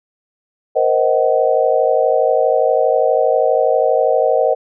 sine chord, C half-diminished seventh, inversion third, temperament just, 470.9 / 523.3 / 627.9 / 753.5 Hz, Bb4 / C5 / Eb5 / Gb5, +18 / 0 / +16 / +31 cents, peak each -17 / -16 / -16 / -19 dBFS, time 0.75-4.55 s, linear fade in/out 20 ms, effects none

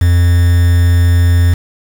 triangle tone with quantisation, 87.1 Hz, F2, 4 cents flat, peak -4 dBFS, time 0.01-1.54 s, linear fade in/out 5 ms, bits 4, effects none

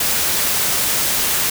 white noise, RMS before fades -18 dBFS, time 0-1.5 s, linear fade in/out 5 ms, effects none

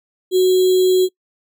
sine tone with sample-and-hold, 370 Hz, F#4, in tune, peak -10 dBFS, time 0.31-1.09 s, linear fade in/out 50 ms, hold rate 3675 Hz, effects noise-tail reverb RT60 0.1 s tail -25 dB re dry

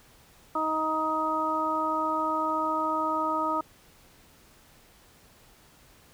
harmonic tone, 313.9 Hz, D#4, 15 cents sharp, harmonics 1 / 2 / 3 / 4, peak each -33 / -33 / -30 / -28 dBFS, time 0.55-3.61 s, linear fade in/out 5 ms, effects pink hiss -57 dBFS RMS until 6.13 s

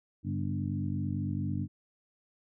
harmonic tone with a mistuned harmonic, 49 Hz, G1, in tune, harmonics 2 / 3 / 4 / 5 / 6, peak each -34 / -36 / -37 / -38 / -39 dBFS, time 0.23-1.68 s, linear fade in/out 50 ms, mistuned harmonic 3, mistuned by -54 cents, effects none

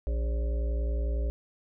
harmonic tone with a mistuned harmonic, 58.27 Hz, A#1, in tune, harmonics 1 / 3 / 5 / 7 / 9 / 10, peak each -26 / -47 / -46 / -43 / -44 / -45 dBFS, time 0.07-1.3 s, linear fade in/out 0 ms, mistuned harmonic 9, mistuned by +24 cents, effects none

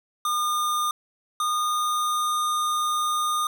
square tone pair in turn, 1213 / 1221.4 Hz, D#6 / D#6, -44 / -32 cents, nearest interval unison, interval 12 cents, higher second, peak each -23 dBFS, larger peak neither, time 0.25-0.91 / 1.4-3.47 s, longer second, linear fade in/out 2 ms, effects none

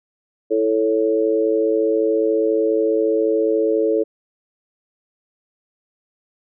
sine chord, A major, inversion second, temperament equal, 329.6 / 440 / 554.4 Hz, E4 / A4 / C#5, 0 / 0 / 0 cents, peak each -21 / -17 / -22 dBFS, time 0.5-4.04 s, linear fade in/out 20 ms, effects none

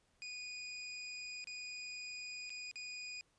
25% pulse tone with dropouts, 2468 Hz, D#7, 15 cents flat, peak -40 dBFS, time 0.22-3.21 s, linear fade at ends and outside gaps 0 ms, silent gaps 1.442-1.472 / 2.495-2.503 / 2.713-2.757 s, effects pink hiss -75 dBFS RMS until 3.38 s + resampled to 22050 Hz

